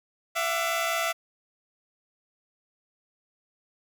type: tone cluster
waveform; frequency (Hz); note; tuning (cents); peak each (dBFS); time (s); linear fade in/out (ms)
15% pulse; 669 / 734 / 1177; E5 / F#5 / D6; +25 / -14 / +3; -20 / -28 / -29; 0.35-1.13; 20
effects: none

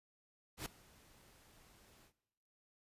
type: noise with ADSR envelope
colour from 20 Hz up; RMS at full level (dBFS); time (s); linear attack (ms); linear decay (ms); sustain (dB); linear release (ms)
pink; -41; 0.57-2.13; 89; 4; -24; 83
effects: noise-tail reverb RT60 1.0 s tail -19 dB re dry + resampled to 32000 Hz

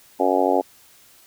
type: harmonic tone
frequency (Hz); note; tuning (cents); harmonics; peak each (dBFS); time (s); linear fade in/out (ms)
93; F#2; +9; 3 / 4 / 5 / 6 / 7 / 8 / 9; -24 / -24 / -24 / -24 / -24 / -24 / -24; 0.19-0.62; 20
effects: white hiss -52 dBFS RMS until 1.26 s

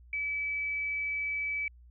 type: tone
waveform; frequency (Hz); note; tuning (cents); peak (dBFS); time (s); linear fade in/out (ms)
sine; 2297; D7; -39; -30; 0.13-1.68; 2
effects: added 60 Hz sine -52 dBFS peak until 1.9 s

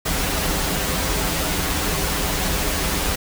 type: noise with comb filter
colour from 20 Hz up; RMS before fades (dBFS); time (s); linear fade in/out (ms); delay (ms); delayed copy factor
pink; -22; 0.05-3.16; 10; 8.6; -0.75
effects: none

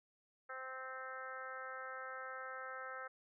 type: harmonic tone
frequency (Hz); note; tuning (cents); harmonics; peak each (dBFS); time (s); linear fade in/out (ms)
260.7; C4; -6; 2 / 3 / 4 / 5 / 6 / 7 / 8; -51 / -55 / -57 / -48 / -50 / -54 / -61; 0.49-3.08; 10
effects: none

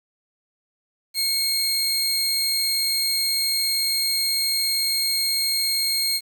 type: tone pair together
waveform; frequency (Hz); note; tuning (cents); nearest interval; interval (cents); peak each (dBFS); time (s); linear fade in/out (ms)
sawtooth; 2200 / 4213; C#7 / C8; -14 / +11; major seventh; 1125; -27 / -18; 1.14-6.21; 50
effects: 8-bit

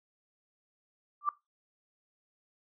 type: tone with exponential growth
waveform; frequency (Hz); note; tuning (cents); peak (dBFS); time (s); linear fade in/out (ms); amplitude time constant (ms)
sine; 1174.7; D6; 0; -21; 1.21-1.29; 2; 16
effects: noise-tail reverb RT60 0.2 s tail -19 dB re dry

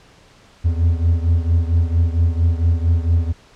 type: beating tone pair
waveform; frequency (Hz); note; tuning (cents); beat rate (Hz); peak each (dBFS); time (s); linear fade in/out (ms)
triangle; 82.41 / 86.81; E2 / F2; 0 / -10; 4.4; -13 / -17; 0.64-3.33; 20
effects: pink hiss -49 dBFS RMS until 3.55 s + low-pass 6000 Hz 12 dB/octave

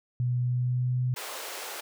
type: tone with pitch glide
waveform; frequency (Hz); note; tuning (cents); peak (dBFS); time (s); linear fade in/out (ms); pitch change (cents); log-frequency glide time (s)
sine; 123.47 to 125.85; B2 to B2; 0 to +33; -24; 0.2-1.14; 0; +33; 0.42-1.02
type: high-pass noise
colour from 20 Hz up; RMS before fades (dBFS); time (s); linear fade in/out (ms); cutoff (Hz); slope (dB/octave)
pink; -38; 1.16-1.81; 10; 460; 24
effects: none

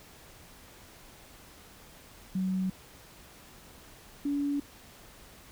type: tone pair in turn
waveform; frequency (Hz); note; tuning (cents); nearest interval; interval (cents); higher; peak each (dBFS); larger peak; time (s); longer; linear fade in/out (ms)
sine; 187.6 / 285.3; F#3 / C#4; +24 / +50; perfect fifth; 726; second; -27; neither; 2.35-2.7 / 4.25-4.6; neither; 5
effects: pink hiss -53 dBFS RMS until 5.51 s

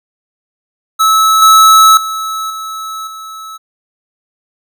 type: tone with level steps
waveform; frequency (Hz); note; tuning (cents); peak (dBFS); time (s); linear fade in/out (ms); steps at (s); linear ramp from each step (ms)
square; 1300; E6; -24; -7 / -3 / -17 / -21 / -26; 0.99-3.58; 20; 1.42 / 1.97 / 2.5 / 3.07; 2
effects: none

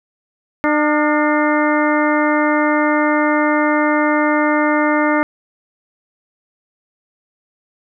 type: harmonic tone with a mistuned harmonic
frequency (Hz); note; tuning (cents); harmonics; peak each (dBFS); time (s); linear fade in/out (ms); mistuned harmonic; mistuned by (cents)
300; D4; +37; 1 / 2 / 3 / 4 / 5 / 6 / 7; -16 / -19 / -21 / -22 / -23 / -24 / -24; 0.64-5.23; 0; 5; -71
effects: none

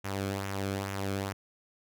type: tone with flanger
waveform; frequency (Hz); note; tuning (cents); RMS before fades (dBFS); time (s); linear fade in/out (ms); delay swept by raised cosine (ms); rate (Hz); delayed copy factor
sawtooth; 98; G2; 0; -34; 0.04-1.33; 10; 0.22 to 1.09; 2.3; -0.55
effects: none

